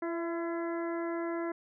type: harmonic tone with a mistuned harmonic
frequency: 338.1 Hz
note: E4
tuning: 44 cents sharp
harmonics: 1 / 2 / 3 / 4 / 5 / 6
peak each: -33 / -39 / -43 / -45 / -47 / -49 dBFS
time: 0.02-1.52 s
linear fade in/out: 5 ms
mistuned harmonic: 2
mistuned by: -26 cents
effects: none